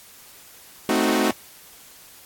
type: chord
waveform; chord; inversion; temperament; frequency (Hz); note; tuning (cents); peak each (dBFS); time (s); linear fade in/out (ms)
sawtooth; A diminished seventh; none; equal; 220 / 261.6 / 311.1 / 370; A3 / C4 / Eb4 / Gb4; 0 / 0 / 0 / 0; -20; 0.89-1.31; 2
effects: white hiss -47 dBFS RMS until 2.25 s + AAC 64 kbps